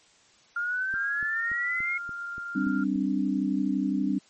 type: exponential sweep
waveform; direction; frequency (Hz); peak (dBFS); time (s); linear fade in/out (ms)
sine; up; 1396.9 to 2171; -26; 0.56-1.98; 5
type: tone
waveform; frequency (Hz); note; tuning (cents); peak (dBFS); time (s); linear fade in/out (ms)
sine; 1396.9; F6; 0; -33; 0.94-2.84; 5
type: click train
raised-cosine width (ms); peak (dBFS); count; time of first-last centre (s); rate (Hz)
3; -32; 8; 0.94-2.957; 3.47
type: chord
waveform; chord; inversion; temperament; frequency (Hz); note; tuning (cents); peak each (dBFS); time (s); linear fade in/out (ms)
sine; G suspended fourth; none; equal; 196 / 261.6 / 293.7; G3 / C4 / D4; 0 / 0 / 0; -28; 2.55-4.19; 10
effects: white hiss -59 dBFS RMS until 4.29 s + MP3 32 kbps